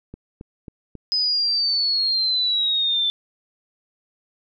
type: click train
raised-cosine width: 3 ms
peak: -23 dBFS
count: 4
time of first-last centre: 0.14-0.953 s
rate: 3.69 Hz
type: exponential sweep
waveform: sine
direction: down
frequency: 5050 to 3521 Hz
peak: -18 dBFS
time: 1.12-3.1 s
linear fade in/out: 0 ms
effects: none